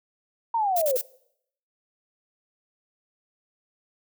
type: linear sweep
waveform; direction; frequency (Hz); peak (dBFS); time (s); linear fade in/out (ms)
sine; down; 941 to 485.2; -21; 0.54-0.97; 5
type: noise bursts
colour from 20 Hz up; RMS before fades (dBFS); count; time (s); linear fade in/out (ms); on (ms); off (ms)
violet; -28; 3; 0.76-1.014; 5; 58; 40
effects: noise-tail reverb RT60 0.7 s tail -22 dB re dry